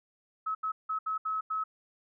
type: tone bursts at uneven times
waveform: sine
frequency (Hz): 1288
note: E6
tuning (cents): -41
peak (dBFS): -29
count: 6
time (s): 0.46-0.55 / 0.63-0.72 / 0.89-0.99 / 1.06-1.18 / 1.25-1.41 / 1.5-1.64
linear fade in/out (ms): 10
effects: none